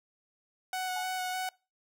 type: tone with vibrato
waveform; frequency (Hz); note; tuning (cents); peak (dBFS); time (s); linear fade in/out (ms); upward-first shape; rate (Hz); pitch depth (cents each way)
sawtooth; 740; F#5; 0; -28; 0.73-1.49; 2; square; 3.3; 10
type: tone with exponential decay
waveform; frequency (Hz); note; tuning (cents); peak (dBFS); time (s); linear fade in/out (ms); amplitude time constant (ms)
sine; 840; G#5; +19; -36; 0.96-1.24; 5; 59
effects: noise-tail reverb RT60 0.3 s tail -23 dB re dry